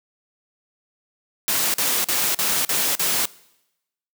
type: noise bursts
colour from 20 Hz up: white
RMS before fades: -21 dBFS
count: 6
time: 1.48-3.255 s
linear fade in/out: 0 ms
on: 260 ms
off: 43 ms
effects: noise-tail reverb RT60 0.9 s tail -22 dB re dry + high-pass 150 Hz 12 dB/octave